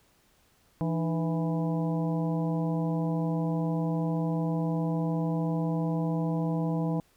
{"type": "harmonic tone with a mistuned harmonic", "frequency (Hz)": 164.81, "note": "E3", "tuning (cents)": 0, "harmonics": [1, 2, 3, 4, 5, 6], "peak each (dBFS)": [-27, -33, -37, -39, -41, -43], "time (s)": [0.81, 7], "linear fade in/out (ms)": 0, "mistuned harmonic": 2, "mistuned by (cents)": -120, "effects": ["pink hiss -65 dBFS RMS until 7.16 s"]}